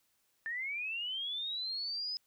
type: linear sweep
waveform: sine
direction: up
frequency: 1772 to 5090 Hz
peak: -35 dBFS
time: 0.46-2.17 s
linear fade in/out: 0 ms
effects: white hiss -75 dBFS RMS until 2.26 s